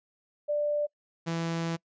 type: tone pair in turn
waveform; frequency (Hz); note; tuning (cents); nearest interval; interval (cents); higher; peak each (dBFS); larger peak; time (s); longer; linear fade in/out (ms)
sine / sawtooth; 590 / 166.23; D5 / E3; +8 / +15; octave + minor seventh; 2193; first; -25; neither; 0.48-0.87 / 1.26-1.77; second; 20
effects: noise-tail reverb RT60 0.1 s tail -25 dB re dry + resampled to 16000 Hz